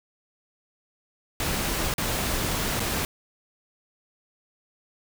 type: noise with dropouts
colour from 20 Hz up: pink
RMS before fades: -27 dBFS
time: 1.4-3.05 s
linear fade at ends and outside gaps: 1 ms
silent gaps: 1.939-1.981 / 2.796-2.802 s
effects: none